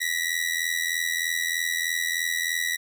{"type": "ring-modulated tone", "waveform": "sawtooth", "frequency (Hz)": 1934, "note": "B6", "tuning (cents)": -37, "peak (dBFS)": -18, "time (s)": [0, 2.77], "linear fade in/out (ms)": 20, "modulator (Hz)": 41.6, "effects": []}